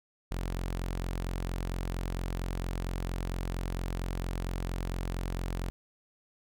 sawtooth tone, 44.37 Hz, F1, 28 cents sharp, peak -28 dBFS, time 0.31-5.7 s, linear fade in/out 0 ms, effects none

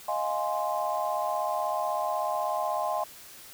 sine chord, F minor seventh, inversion third, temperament equal, 622.3 / 698.5 / 830.6 / 1046.5 Hz, Eb5 / F5 / Ab5 / C6, 0 / 0 / 0 / 0 cents, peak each -32 dBFS, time 0.08-3.04 s, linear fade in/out 5 ms, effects white hiss -48 dBFS RMS until 3.53 s

